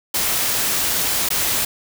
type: noise with dropouts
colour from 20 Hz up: white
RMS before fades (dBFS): -20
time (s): 0.14-1.65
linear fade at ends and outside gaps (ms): 5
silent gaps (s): 1.289-1.303
effects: none